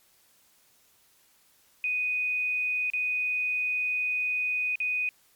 sine tone with dropouts, 2489 Hz, D#7, in tune, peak -25 dBFS, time 1.84-5.09 s, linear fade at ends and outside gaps 1 ms, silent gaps 2.901-2.935 / 4.756-4.802 s, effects white hiss -63 dBFS RMS until 5.35 s + MP3 96 kbps

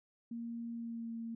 sine tone with pitch glide, 233.1 to 229.2 Hz, A#3 to A#3, 0 to -29 cents, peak -39 dBFS, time 0.31-1.35 s, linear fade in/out 5 ms, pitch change -29 cents, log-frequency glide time 0.73-1.12 s, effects none

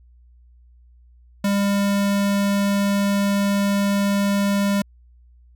square tone, 200.4 Hz, G3, 38 cents sharp, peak -18 dBFS, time 1.44-4.82 s, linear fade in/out 5 ms, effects added 60 Hz sine -48 dBFS peak until 5.55 s

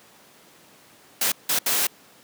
white noise bursts at uneven times, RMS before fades -22 dBFS, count 3, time 1.21-1.32 / 1.49-1.59 / 1.66-1.87 s, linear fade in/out 5 ms, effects pink hiss -52 dBFS RMS until 2.23 s + high-pass 200 Hz 12 dB/octave

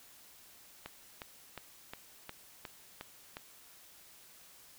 click train, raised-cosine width 0.3 ms, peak -26 dBFS, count 8, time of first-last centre 0.86-3.369 s, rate 2.79 Hz, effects white hiss -58 dBFS RMS until 4.78 s

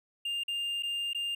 triangle tone with dropouts, 2804 Hz, F7, 6 cents sharp, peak -29 dBFS, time 0.25-1.35 s, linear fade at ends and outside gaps 5 ms, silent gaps 0.436-0.48 / 0.825-0.832 / 1.133-1.147 s, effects none

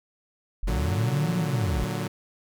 sine linear two-way sweep, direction up then down, 36.28 to 180 to 46.43 Hz, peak -24 dBFS, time 0.63-1.84 s, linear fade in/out 0 ms, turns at 1.36 s
sawtooth chord, Bb augmented, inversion none, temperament equal with one note detuned, 114.87 / 146.83 / 185 Hz, Bb2 / D3 / F#3, -25 / 0 / 0 cents, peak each -28 dBFS, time 0.67-2.08 s, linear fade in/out 10 ms
effects none

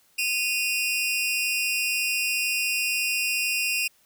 sawtooth tone pair together, 2485 / 2751 Hz, D#7 / F7, -3 / -27 cents, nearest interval major second, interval 176 cents, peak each -23 / -23 dBFS, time 0.18-3.88 s, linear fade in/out 10 ms, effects white hiss -62 dBFS RMS until 4.05 s

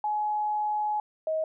sine tone pair in turn, 844 / 632.3 Hz, G#5 / D#5, +28 / +28 cents, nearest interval perfect fourth, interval 500 cents, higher first, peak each -25 dBFS, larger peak neither, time 0.04-1 / 1.27-1.44 s, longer first, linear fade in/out 2 ms, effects none

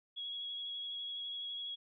sine tone with vibrato, 3329 Hz, G#7, 3 cents sharp, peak -39 dBFS, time 0.16-1.76 s, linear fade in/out 20 ms, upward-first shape triangle, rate 12 Hz, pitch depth 18 cents each way, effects none

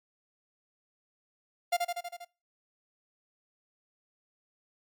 45% pulse tone with echo, 698.5 Hz, F5, in tune, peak -24 dBFS, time 1.72-1.77 s, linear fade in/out 10 ms, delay 80 ms, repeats 6, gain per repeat -3 dB, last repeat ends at 2.25 s, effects noise-tail reverb RT60 0.3 s tail -22 dB re dry + MP3 96 kbps

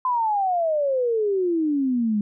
sine exponential sweep, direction down, 1032 to 203.1 Hz, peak -19 dBFS, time 0.05-2.21 s, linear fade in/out 2 ms, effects none

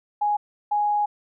sine tone pair in turn, 830.6 / 830.6 Hz, G#5 / G#5, 0 / 0 cents, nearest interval unison, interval 0 cents, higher neither, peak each -19 dBFS, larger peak neither, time 0.21-0.37 / 0.71-1.06 s, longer second, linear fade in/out 10 ms, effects none

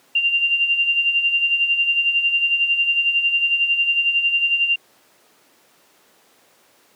sine tone with tremolo, 2781 Hz, F7, 8 cents flat, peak -13 dBFS, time 0.15-4.76 s, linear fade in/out 5 ms, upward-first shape sine, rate 11 Hz, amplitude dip 60%, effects pink hiss -55 dBFS RMS until 6.95 s + high-pass 300 Hz 12 dB/octave

